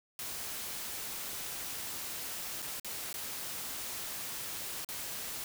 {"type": "noise with dropouts", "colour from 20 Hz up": "white", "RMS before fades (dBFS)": -40, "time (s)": [0.19, 5.44], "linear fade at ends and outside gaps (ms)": 1, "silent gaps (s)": [[2.621, 2.625], [2.798, 2.846], [3.128, 3.141], [4.847, 4.888]], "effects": []}